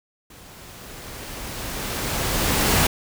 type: noise with level ramp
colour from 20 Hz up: pink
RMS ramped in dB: -46 to -17 dBFS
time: 0.3-2.87 s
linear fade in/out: 5 ms
effects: none